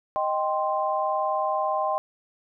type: chord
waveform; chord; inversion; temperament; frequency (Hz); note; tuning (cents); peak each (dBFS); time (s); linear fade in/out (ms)
sine; C minor; first; equal; 622.3 / 784 / 1046.5; Eb5 / G5 / C6; 0 / 0 / 0; -27; 0.16-1.98; 0
effects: none